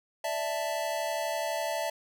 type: chord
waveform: square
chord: D suspended second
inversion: none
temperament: equal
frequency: 587.3 / 659.3 / 880 Hz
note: D5 / E5 / A5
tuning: 0 / 0 / 0 cents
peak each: -36 / -33 / -36 dBFS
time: 0.24-1.9 s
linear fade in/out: 5 ms
effects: none